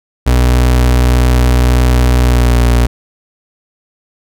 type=tone with pitch glide; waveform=35% pulse; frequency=61.74 to 59.91 Hz; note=B1 to A#1; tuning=0 to +48 cents; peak=-5 dBFS; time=0.26-2.87 s; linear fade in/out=10 ms; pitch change=-52 cents; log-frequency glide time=2.24-2.57 s; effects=none